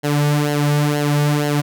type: tone with flanger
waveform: sawtooth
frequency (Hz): 146.83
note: D3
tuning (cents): 0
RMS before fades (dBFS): -17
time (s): 0.03-1.62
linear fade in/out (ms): 20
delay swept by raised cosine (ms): 0.82 to 3.02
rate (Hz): 2.1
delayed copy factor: -0.7
effects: none